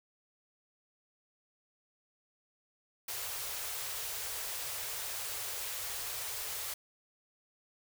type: band-stop noise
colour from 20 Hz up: white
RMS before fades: -39 dBFS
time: 3.08-6.74 s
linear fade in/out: 5 ms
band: 130 to 390 Hz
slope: 48 dB/octave
effects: none